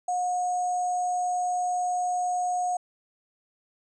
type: tone with sample-and-hold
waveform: sine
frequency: 721 Hz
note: F#5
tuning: 45 cents flat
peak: -24 dBFS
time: 0.08-2.77 s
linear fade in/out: 5 ms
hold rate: 7350 Hz
effects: resampled to 22050 Hz